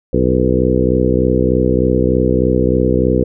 harmonic tone with a mistuned harmonic, 63.3 Hz, B1, 43 cents sharp, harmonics 1 / 2 / 3 / 4 / 5 / 6 / 7 / 8, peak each -19 / -19 / -19 / -19 / -19 / -19 / -19 / -19 dBFS, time 0.13-3.24 s, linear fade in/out 5 ms, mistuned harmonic 8, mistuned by -27 cents, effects none

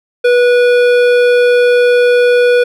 sine tone with hard clipping, 488.4 Hz, B4, 19 cents flat, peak -8 dBFS, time 0.24-2.64 s, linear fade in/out 10 ms, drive 13 dB, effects none

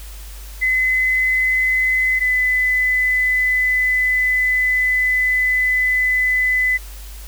sine tone pair in turn, 2030 / 2008 Hz, B6 / B6, +47 / +28 cents, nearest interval unison, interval 19 cents, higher first, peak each -14 dBFS, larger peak neither, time 0.61-2.2 / 2.2-6.78 s, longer second, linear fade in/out 20 ms, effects added 50 Hz sine -32 dBFS peak until 7.27 s + white hiss -41 dBFS RMS until 7.27 s

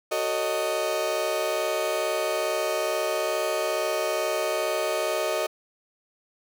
35% pulse chord, D# half-diminished seventh, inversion first, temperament just, 373.4 / 448 / 560 / 622.3 Hz, F#4 / A4 / C#5 / D#5, +16 / +31 / +18 / 0 cents, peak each -31 / -30 / -31 / -25 dBFS, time 0.11-5.47 s, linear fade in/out 10 ms, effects none

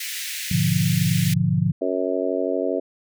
pink high-pass noise, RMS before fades -30 dBFS, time 0-1.34 s, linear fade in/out 5 ms, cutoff 1800 Hz, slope 48 dB/octave
sine chord, G# diminished seventh, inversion none, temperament equal, 103.83 / 123.47 / 146.83 / 174.61 Hz, G#2 / B2 / D3 / F3, 0 / 0 / 0 / 0 cents, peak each -25 / -25 / -22 / -21 dBFS, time 0.51-1.72 s, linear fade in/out 5 ms
harmonic tone, 92.5 Hz, F#2, in tune, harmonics 3 / 4 / 5 / 6 / 7, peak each -27 / -27 / -27 / -27 / -27 dBFS, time 1.81-2.8 s, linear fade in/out 10 ms
effects none

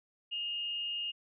sine tone with amplitude modulation, 2841 Hz, F7, 29 cents sharp, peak -32 dBFS, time 0.31-1.12 s, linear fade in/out 20 ms, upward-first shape sine, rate 252 Hz, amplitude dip 35%, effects none

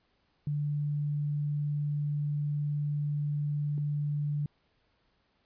sine tone pair in turn, 146.83 / 146.83 Hz, D3 / D3, 0 / 0 cents, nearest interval unison, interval 0 cents, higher neither, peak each -28 dBFS, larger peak neither, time 0.47-3.78 / 3.78-4.46 s, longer first, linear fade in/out 2 ms, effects pink hiss -72 dBFS RMS until 5.45 s + resampled to 11025 Hz

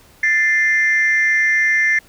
sine tone pair together, 1766 / 2089 Hz, A6 / C7, +6 / -3 cents, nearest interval minor third, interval 291 cents, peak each -14 dBFS, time 0.23-1.99 s, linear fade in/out 5 ms, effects tanh soft clip ceiling -8 dBFS + pink hiss -49 dBFS RMS until 2.08 s

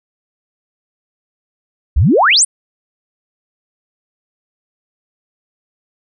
sine exponential sweep, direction up, 55 to 10190 Hz, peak -7 dBFS, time 1.96-2.45 s, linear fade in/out 10 ms, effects none

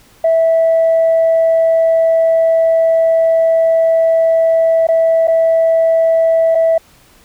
sine tone with dropouts, 655 Hz, E5, 11 cents flat, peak -7 dBFS, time 0.24-6.78 s, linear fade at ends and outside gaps 5 ms, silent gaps 4.87-4.886 / 5.273-5.28 / 6.549-6.552 s, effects tanh soft clip ceiling -5 dBFS + pink hiss -47 dBFS RMS until 7.24 s

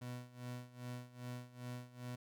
30% pulse tone with tremolo, 123.47 Hz, B2, in tune, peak -40 dBFS, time 0.01-2.16 s, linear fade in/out 10 ms, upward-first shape sine, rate 2.5 Hz, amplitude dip 85%, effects none

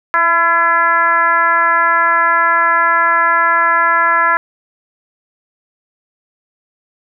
sine tone with frequency modulation, 1351 Hz, E6, 42 cents sharp, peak -9 dBFS, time 0.14-4.37 s, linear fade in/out 0 ms, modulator 342 Hz, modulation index 1.4, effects none

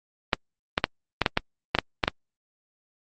clicks, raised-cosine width 0.3 ms, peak -3 dBFS, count 10, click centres 0.332 / 0.779 / 0.841 / 1.217 / 1.262 / 1.374 / 1.75 / 1.787 / 2.038 / 2.079 s, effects Opus 32 kbps

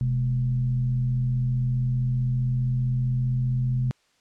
sine tone with frequency modulation, 127.1 Hz, C3, 50 cents flat, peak -21 dBFS, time 0.01-3.91 s, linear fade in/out 0 ms, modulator 84.7 Hz, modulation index 0.37, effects white hiss -65 dBFS RMS until 4.2 s + low-pass 6000 Hz 12 dB/octave

